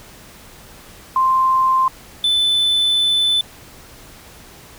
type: tone pair in turn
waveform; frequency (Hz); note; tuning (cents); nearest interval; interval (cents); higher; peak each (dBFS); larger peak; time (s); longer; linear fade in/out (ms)
sine / triangle; 1046.5 / 3511; C6 / A7; 0 / -4; octave + major sixth; 2096; second; -12; neither; 1.16-1.88 / 2.24-3.41; second; 2
effects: pink hiss -42 dBFS RMS until 4.78 s